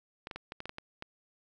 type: clicks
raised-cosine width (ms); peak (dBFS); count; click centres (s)
0.3; -24; 9; 0.271 / 0.312 / 0.36 / 0.521 / 0.604 / 0.656 / 0.694 / 0.784 / 1.024
effects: none